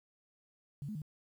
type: tone with pitch steps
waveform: sine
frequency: 142 / 213 / 152.4 Hz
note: C#3 / G#3 / D#3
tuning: +42 / +44 / -36 cents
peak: -38 dBFS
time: 0.82-1.018 s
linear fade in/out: 0 ms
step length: 66 ms
effects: 11-bit